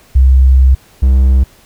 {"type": "tone pair in turn", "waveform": ["sine", "triangle"], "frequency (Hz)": [65.41, 65.41], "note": ["C2", "C2"], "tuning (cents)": [0, 0], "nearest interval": "unison", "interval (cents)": 0, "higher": "neither", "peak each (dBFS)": -3, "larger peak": "neither", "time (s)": [[0.15, 0.75], [1.02, 1.44]], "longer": "first", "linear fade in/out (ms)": 10, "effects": ["pink hiss -45 dBFS RMS until 1.65 s"]}